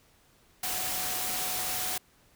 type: tone in noise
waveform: sine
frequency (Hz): 740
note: F#5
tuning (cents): 0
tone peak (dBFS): -41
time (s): 0.63-1.98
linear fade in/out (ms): 5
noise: white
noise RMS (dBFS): -32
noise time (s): 0.63-1.98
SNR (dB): -12
effects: pink hiss -63 dBFS RMS until 2.35 s